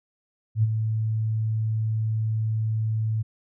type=tone with ADSR envelope; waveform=sine; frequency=110 Hz; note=A2; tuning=in tune; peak=-15 dBFS; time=0.55-3.23 s; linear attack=81 ms; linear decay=31 ms; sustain=-7 dB; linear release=17 ms; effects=none